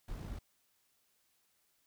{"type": "noise with amplitude modulation", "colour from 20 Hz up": "brown", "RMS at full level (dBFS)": -41, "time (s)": [0.08, 0.39], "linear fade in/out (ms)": 5, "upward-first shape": "sine", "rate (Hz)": 54.9, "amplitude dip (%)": 35, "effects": ["white hiss -75 dBFS RMS until 1.86 s"]}